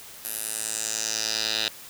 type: tone with band-pass filter sweep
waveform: 10% pulse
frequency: 110 Hz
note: A2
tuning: in tune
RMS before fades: -29 dBFS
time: 0.25-1.68 s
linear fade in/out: 0 ms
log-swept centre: 12000 to 3800 Hz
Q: 3
effects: white hiss -44 dBFS RMS until 1.89 s